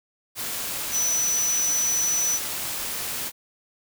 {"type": "tone in noise", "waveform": "sine", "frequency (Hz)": 5960, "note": "F#8", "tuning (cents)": 12, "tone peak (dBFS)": -21, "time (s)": [0.91, 2.4], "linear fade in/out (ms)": 50, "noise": "white", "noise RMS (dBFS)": -30, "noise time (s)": [0.35, 3.32], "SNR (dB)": 6, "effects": []}